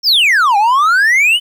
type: exponential two-way sweep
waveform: triangle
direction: down then up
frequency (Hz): 5600 to 790 to 3080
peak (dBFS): -6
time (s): 0.03-1.4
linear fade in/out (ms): 50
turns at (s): 0.57
effects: 8-bit